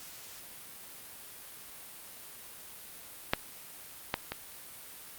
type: clicks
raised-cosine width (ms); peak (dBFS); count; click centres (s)
0.3; -8 / -12 / -18; 3; 3.335 / 4.141 / 4.32
effects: white hiss -48 dBFS RMS until 5.18 s + Opus 48 kbps